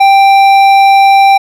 sine tone with hard clipping, 786 Hz, G5, 4 cents sharp, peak -4 dBFS, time 0-1.38 s, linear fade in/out 10 ms, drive 10 dB, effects none

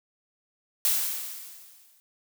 blue noise with exponential decay, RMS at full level -22 dBFS, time 0.85-2 s, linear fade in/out 0 ms, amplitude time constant 250 ms, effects none

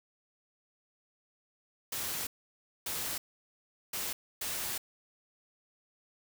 white noise bursts at uneven times, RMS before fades -36 dBFS, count 4, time 1.92-2.27 / 2.86-3.18 / 3.93-4.13 / 4.41-4.78 s, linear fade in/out 5 ms, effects none

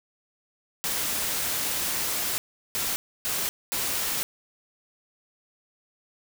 white noise bursts at uneven times, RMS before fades -28 dBFS, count 4, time 0.84-2.38 / 2.75-2.96 / 3.25-3.49 / 3.72-4.23 s, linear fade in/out 0 ms, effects none

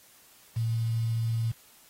sine tone with quantisation, 114.3 Hz, A#2, 34 cents flat, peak -25 dBFS, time 0.56-1.52 s, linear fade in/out 10 ms, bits 8, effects white hiss -57 dBFS RMS until 1.89 s + AAC 48 kbps

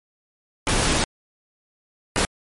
pink noise bursts at uneven times, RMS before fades -20 dBFS, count 2, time 0.67-1.04 / 2.16-2.25 s, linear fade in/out 0 ms, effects MP3 48 kbps

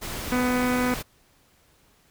pink noise, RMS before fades -33 dBFS, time 0.01-1.03 s, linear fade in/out 20 ms
harmonic tone, 249.2 Hz, B3, 16 cents sharp, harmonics 1 / 2 / 3 / 4 / 5 / 6 / 7 / 8 / 9 / 10, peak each -23 / -29 / -34 / -34 / -34 / -34 / -41 / -37 / -37 / -42 dBFS, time 0.32-0.94 s, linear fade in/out 0 ms
effects pink hiss -61 dBFS RMS until 2.1 s

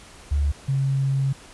sine tone pair in turn, 72 / 135.92 Hz, D2 / C#3, -34 / -34 cents, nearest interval major seventh, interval 1100 cents, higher second, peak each -18 / -19 dBFS, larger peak first, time 0.31-0.52 / 0.68-1.33 s, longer second, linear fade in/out 10 ms, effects pink hiss -46 dBFS RMS until 1.53 s + resampled to 24000 Hz

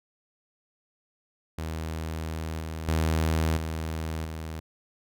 sawtooth tone with level steps, 79.9 Hz, D#2, 47 cents sharp, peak -27 / -29 / -19 / -26 / -30 dBFS, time 1.58-4.6 s, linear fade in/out 5 ms, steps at 2.6 / 2.88 / 3.57 / 4.25 s, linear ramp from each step 2 ms, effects none

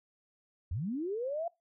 sine linear sweep, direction up, 69.1 to 698.5 Hz, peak -32 dBFS, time 0.71-1.48 s, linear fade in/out 5 ms, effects noise-tail reverb RT60 0.2 s tail -20 dB re dry

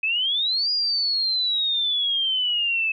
sine exponential two-way sweep, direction up then down, 2531 to 4900 to 2597 Hz, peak -20 dBFS, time 0.03-2.92 s, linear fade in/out 5 ms, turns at 0.71 s, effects none

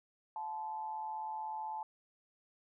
sine tone with amplitude modulation, 871 Hz, A5, 18 cents flat, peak -35 dBFS, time 0.36-1.83 s, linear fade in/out 2 ms, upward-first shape sine, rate 156 Hz, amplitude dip 60%, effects none

